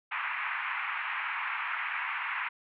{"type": "band-pass noise", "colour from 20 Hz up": "white", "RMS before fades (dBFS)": -34, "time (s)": [0.11, 2.49], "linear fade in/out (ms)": 10, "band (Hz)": [890, 2500], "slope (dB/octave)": 48, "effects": []}